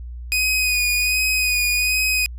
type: tone with vibrato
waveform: sawtooth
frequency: 2489 Hz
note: D#7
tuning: in tune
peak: -14 dBFS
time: 0.32-2.26 s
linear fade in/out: 0 ms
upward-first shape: sine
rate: 1.3 Hz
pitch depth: 25 cents each way
effects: added 60 Hz sine -30 dBFS peak until 2.38 s